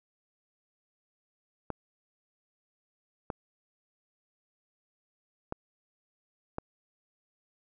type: clicks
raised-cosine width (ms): 1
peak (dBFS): -19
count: 4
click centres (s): 1.703 / 3.302 / 5.524 / 6.584
effects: none